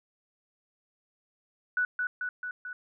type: tone with echo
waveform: sine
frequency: 1480 Hz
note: F#6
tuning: in tune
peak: -24 dBFS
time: 1.77-1.85 s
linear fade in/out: 2 ms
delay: 220 ms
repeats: 4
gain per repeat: -3 dB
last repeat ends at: 2.73 s
effects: none